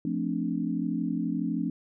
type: chord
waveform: sine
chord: D minor seventh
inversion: first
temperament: equal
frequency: 174.61 / 220 / 261.6 / 293.7 Hz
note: F3 / A3 / C4 / D4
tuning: 0 / 0 / 0 / 0 cents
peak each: -32 dBFS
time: 0.05-1.7 s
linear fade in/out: 2 ms
effects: none